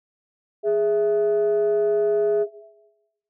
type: tone pair together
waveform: sine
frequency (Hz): 415 / 659.3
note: G#4 / E5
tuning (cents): -1 / 0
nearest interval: minor sixth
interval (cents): 801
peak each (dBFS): -17 / -22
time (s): 0.63-2.47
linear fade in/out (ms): 50
effects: noise-tail reverb RT60 1.0 s tail -17 dB re dry + tanh soft clip ceiling -13 dBFS